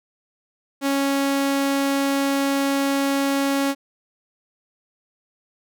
sawtooth tone, 276.6 Hz, C#4, 4 cents flat, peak -15 dBFS, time 0.81-3.75 s, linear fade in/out 50 ms, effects none

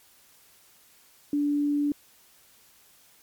sine tone, 290.4 Hz, D4, 19 cents flat, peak -22 dBFS, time 1.33-1.92 s, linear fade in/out 2 ms, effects white hiss -58 dBFS RMS until 3.22 s + MP3 96 kbps

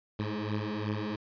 15% pulse beating tone pair, 104.4 / 107.2 Hz, G#2 / A2, +10 / -45 cents, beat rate 2.8 Hz, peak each -28 dBFS, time 0.19-1.16 s, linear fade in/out 5 ms, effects resampled to 11025 Hz

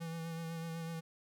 square tone with vibrato, 164.9 Hz, E3, 1 cent sharp, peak -40 dBFS, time 0-1.01 s, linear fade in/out 20 ms, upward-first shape sine, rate 8 Hz, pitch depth 25 cents each way, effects none

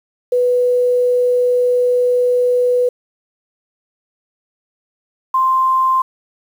sine tone pair in turn, 493.9 / 1046.5 Hz, B4 / C6, 0 / 0 cents, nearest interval octave + minor second, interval 1300 cents, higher second, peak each -11 dBFS, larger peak neither, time 0.32-2.89 / 5.34-6.02 s, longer first, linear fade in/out 5 ms, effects 7-bit

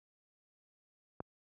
click, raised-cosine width 1 ms, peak -25 dBFS, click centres 1.204 s, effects high-pass 80 Hz 12 dB/octave

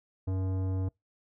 sine tone with tanh clipping, 94.3 Hz, F#2, 33 cents sharp, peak -30 dBFS, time 0.27-0.89 s, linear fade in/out 10 ms, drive 15 dB, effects noise-tail reverb RT60 0.2 s tail -26 dB re dry

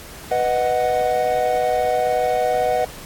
triangle chord, B major, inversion none, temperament equal, 493.9 / 622.3 / 740 Hz, B4 / D#5 / F#5, 0 / 0 / 0 cents, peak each -20 / -20 / -18 dBFS, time 0.31-2.85 s, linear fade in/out 5 ms, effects pink hiss -38 dBFS RMS until 3.05 s + AAC 64 kbps

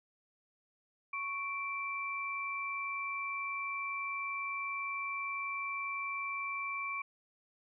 sine tone pair together, 1108.7 / 2341 Hz, C#6 / D7, 0 / -6 cents, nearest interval octave + minor second, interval 1294 cents, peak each -39 / -37 dBFS, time 1.13-7.02 s, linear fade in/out 5 ms, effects none

